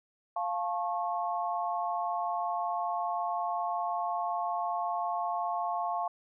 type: chord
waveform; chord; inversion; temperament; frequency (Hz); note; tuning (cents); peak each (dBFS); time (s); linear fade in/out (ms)
sine; F augmented; none; just; 698.5 / 873.1 / 1091.3; F5 / A5 / C#6; 0 / -14 / -27; -32 / -35 / -35; 0.36-6.08; 5
effects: none